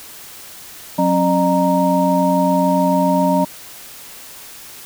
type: tone cluster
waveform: sine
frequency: 182.5 / 269.7 / 607 / 932 Hz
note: F#3 / C#4 / D#5 / A#5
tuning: -24 / -47 / -43 / -1 cents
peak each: -18 dBFS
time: 0.98-3.45 s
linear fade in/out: 10 ms
effects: white hiss -37 dBFS RMS until 4.85 s